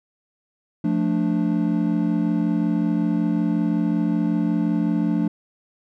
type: chord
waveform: triangle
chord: D minor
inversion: first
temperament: equal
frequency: 174.61 / 220 / 293.7 Hz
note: F3 / A3 / D4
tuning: 0 / 0 / 0 cents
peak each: -21 dBFS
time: 0.84-5.28 s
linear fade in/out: 5 ms
effects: none